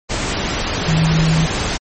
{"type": "tone in noise", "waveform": "sine", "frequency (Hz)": 160.3, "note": "E3", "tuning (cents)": -48, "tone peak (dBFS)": -12, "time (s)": [0.87, 1.47], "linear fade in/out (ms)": 20, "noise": "pink", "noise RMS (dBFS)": -20, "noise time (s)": [0.09, 1.78], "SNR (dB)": 5, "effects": ["MP3 32 kbps"]}